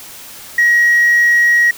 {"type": "tone", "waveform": "sine", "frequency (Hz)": 1899, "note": "A#6", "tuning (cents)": 32, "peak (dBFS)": -6, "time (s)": [0.58, 1.71], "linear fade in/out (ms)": 5, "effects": ["tanh soft clip ceiling -5 dBFS", "white hiss -34 dBFS RMS until 1.77 s"]}